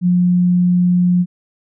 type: tone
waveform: sine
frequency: 178.3 Hz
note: F3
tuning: 36 cents sharp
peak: -10 dBFS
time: 0.01-1.26 s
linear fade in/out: 50 ms
effects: none